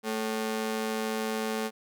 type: ring-modulated tone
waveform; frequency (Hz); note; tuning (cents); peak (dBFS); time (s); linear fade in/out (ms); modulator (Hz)
sawtooth; 329.6; E4; 0; -22; 0.03-1.71; 50; 108
effects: none